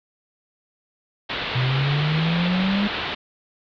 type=low-pass noise; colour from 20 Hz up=white; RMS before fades=-28 dBFS; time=1.29-3.15 s; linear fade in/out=10 ms; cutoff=3900 Hz; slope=48 dB/octave
type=exponential sweep; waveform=triangle; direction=up; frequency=124.5 to 207.7 Hz; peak=-17 dBFS; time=1.55-2.88 s; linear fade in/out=10 ms
effects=none